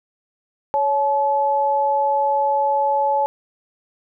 sine tone pair together, 558.5 / 860 Hz, C#5 / A5, +13 / -40 cents, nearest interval perfect fifth, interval 747 cents, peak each -21 / -17 dBFS, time 0.74-3.26 s, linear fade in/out 0 ms, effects none

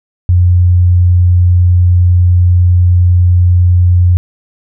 sine tone, 89 Hz, F2, 33 cents sharp, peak -4 dBFS, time 0.29-4.17 s, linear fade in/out 0 ms, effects none

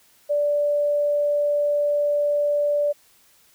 sine tone, 584 Hz, D5, 10 cents flat, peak -18 dBFS, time 0.29-2.93 s, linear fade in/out 20 ms, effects white hiss -57 dBFS RMS until 3.54 s

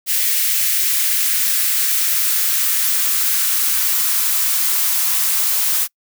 blue noise with high-pass filter sweep, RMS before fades -17 dBFS, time 0.06-5.88 s, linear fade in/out 50 ms, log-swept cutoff 2000 to 870 Hz, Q 1.5, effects noise-tail reverb RT60 0.1 s tail -26 dB re dry

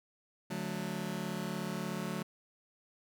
sawtooth chord, D major, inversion none, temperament just, 146.83 / 183.54 / 220.2 Hz, D3 / F#3 / A3, 0 / -14 / +2 cents, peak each -38 / -34 / -36 dBFS, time 0.5-2.23 s, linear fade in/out 10 ms, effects none

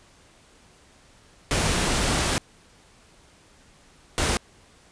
pink noise bursts at uneven times, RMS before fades -23 dBFS, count 2, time 1.51-2.38 / 4.18-4.37 s, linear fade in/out 0 ms, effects pink hiss -55 dBFS RMS until 4.91 s + resampled to 22050 Hz

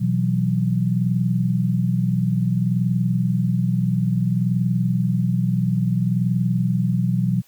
sine chord, B suspended fourth, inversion none, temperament just, 123.47 / 164.63 / 185.21 Hz, B2 / E3 / F#3, 0 / -2 / +2 cents, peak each -21 / -23 / -21 dBFS, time 0-7.42 s, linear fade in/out 20 ms, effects white hiss -56 dBFS RMS until 7.47 s

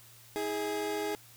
30% pulse tone pair together, 321.5 / 415.3 Hz, E4 / G#4, -43 / 0 cents, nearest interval major third, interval 443 cents, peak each -35 / -30 dBFS, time 0.36-1.15 s, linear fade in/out 0 ms, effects added 116 Hz sine -60 dBFS peak until 1.36 s + white hiss -56 dBFS RMS until 1.36 s

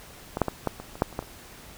clicks, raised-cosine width 1 ms, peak -14 / -6 / -12 / -10 / -22 / -26 / -6 / -28 / -14 / -27 dBFS, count 10, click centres 0.371 / 0.417 / 0.483 / 0.673 / 0.8 / 0.955 / 1.021 / 1.127 / 1.191 / 1.226 s, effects pink hiss -47 dBFS RMS until 1.77 s

